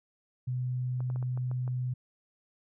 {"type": "tone", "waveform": "sine", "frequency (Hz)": 125.9, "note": "B2", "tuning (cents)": 34, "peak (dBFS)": -29, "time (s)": [0.47, 1.94], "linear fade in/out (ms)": 10}
{"type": "clicks", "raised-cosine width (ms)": 1, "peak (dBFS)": -32, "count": 7, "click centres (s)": [1.005, 1.101, 1.16, 1.227, 1.375, 1.514, 1.678]}
{"effects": []}